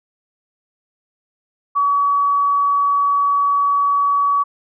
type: tone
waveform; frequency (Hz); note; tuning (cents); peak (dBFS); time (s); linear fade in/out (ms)
sine; 1135; C#6; +41; -13; 1.75-4.44; 20
effects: none